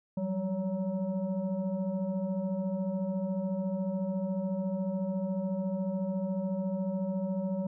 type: tone with frequency modulation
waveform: sine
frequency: 193 Hz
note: G3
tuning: 27 cents flat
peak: -29 dBFS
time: 0.17-7.67 s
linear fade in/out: 5 ms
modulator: 372 Hz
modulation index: 0.95
effects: none